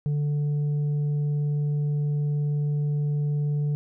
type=tone with tanh clipping; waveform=triangle; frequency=146.83 Hz; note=D3; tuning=in tune; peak=-23 dBFS; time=0.06-3.75 s; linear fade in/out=0 ms; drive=8 dB; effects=none